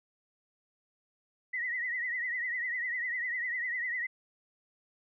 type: tone with vibrato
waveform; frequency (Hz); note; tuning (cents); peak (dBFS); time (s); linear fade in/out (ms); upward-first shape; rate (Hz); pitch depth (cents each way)
sine; 1950; B6; -23; -31; 1.53-4.07; 10; triangle; 10; 100
effects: none